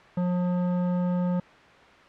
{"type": "tone with hard clipping", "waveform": "triangle", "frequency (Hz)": 178.7, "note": "F3", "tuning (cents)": 40, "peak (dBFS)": -25, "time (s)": [0.17, 1.4], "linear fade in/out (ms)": 5, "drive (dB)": 16, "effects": ["white hiss -50 dBFS RMS until 2.08 s", "low-pass 2000 Hz 12 dB/octave"]}